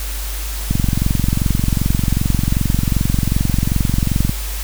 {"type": "click train", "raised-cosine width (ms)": 5, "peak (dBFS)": -3, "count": 82, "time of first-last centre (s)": [0.71, 4.294], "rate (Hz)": 22.6, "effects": ["added 50 Hz sine -22 dBFS peak until 4.63 s", "white hiss -29 dBFS RMS until 4.63 s"]}